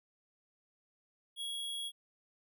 square tone, 3322 Hz, G#7, in tune, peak -38 dBFS, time 1.36-1.92 s, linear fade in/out 50 ms, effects none

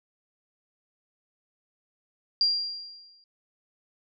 sine tone with exponential decay, 4769 Hz, D8, 26 cents sharp, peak -18 dBFS, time 2.41-3.24 s, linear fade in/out 1 ms, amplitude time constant 180 ms, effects none

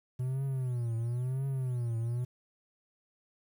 triangle tone with vibrato, 124.8 Hz, B2, 19 cents sharp, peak -28 dBFS, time 0.19-2.25 s, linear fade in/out 10 ms, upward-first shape triangle, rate 0.98 Hz, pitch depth 170 cents each way, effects 10-bit

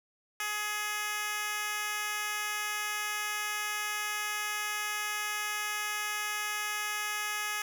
10% pulse tone with high-pass filter, 420 Hz, G#4, 19 cents sharp, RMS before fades -34 dBFS, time 0.4-7.62 s, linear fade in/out 2 ms, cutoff 1300 Hz, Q 0.7, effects none

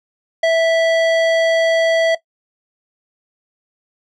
square tone, 657 Hz, E5, 6 cents flat, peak -12 dBFS, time 0.43-2.15 s, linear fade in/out 5 ms, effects noise-tail reverb RT60 0.1 s tail -17 dB re dry + low-pass 4000 Hz 12 dB/octave

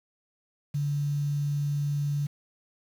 sine tone with quantisation, 144.4 Hz, D3, 29 cents flat, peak -25 dBFS, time 0.74-2.27 s, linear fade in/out 10 ms, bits 8, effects none

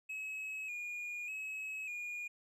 triangle tone with vibrato, 2500 Hz, D#7, 8 cents sharp, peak -38 dBFS, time 0.09-2.28 s, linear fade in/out 10 ms, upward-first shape square, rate 0.84 Hz, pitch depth 46 cents each way, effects none

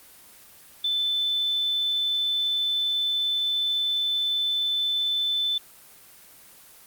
sine tone, 3520 Hz, A7, in tune, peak -22 dBFS, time 0.84-5.58 s, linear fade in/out 5 ms, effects white hiss -50 dBFS RMS until 6.86 s + Opus 24 kbps

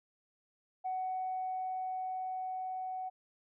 sine tone with level ramp, 747 Hz, F#5, 16 cents sharp, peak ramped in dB -32 to -36 dBFS, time 0.84-3.1 s, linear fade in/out 20 ms, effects tanh soft clip ceiling -29 dBFS

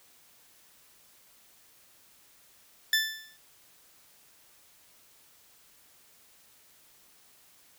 20% pulse tone with exponential decay, 1760 Hz, A6, in tune, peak -15 dBFS, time 2.93-3.37 s, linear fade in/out 2 ms, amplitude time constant 95 ms, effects white hiss -60 dBFS RMS until 7.78 s

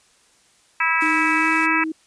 harmonic tone, 326.3 Hz, E4, 18 cents flat, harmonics 3 / 4 / 5 / 6 / 7 / 8, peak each -24 / -24 / -24 / -24 / -24 / -24 dBFS, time 0.8-1.84 s, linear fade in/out 5 ms
white noise, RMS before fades -38 dBFS, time 1-1.67 s, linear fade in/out 20 ms
sine tone with pitch glide, 311.1 to 317.3 Hz, D#4 to D#4, 0 to +34 cents, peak -23 dBFS, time 1.02-1.92 s, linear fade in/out 5 ms, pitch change +34 cents, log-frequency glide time 1.37-1.47 s
effects white hiss -57 dBFS RMS until 2.06 s + resampled to 22050 Hz

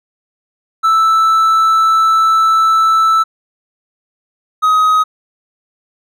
triangle tone pair in turn, 1318.5 / 1261.9 Hz, E6 / D#6, 0 / +24 cents, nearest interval minor second, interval 76 cents, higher first, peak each -6 dBFS, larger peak neither, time 0.83-3.24 / 4.62-5.04 s, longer first, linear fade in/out 20 ms, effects none

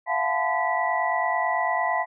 sine tone cluster, 676 / 725 / 865 / 1015 / 1958 Hz, E5 / F#5 / A5 / B5 / B6, +43 / -35 / -30 / +47 / -15 cents, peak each -28 dBFS, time 0.06-2.06 s, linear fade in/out 50 ms, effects none

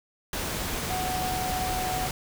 sine tone in noise, 740 Hz, F#5, in tune, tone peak -29 dBFS, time 0.9-2.07 s, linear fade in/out 2 ms, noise pink, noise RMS -31 dBFS, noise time 0.33-2.11 s, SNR -1 dB, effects none

